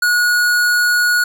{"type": "tone with hard clipping", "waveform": "sine", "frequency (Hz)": 1453, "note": "F#6", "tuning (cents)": -32, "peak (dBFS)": -13, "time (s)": [0.02, 1.24], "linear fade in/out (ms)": 5, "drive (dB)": 18, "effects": []}